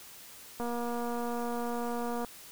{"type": "click train", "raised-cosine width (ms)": 1, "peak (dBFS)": -23, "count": 393, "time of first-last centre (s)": [0.6, 2.247], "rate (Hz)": 238, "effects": ["white hiss -50 dBFS RMS until 2.51 s"]}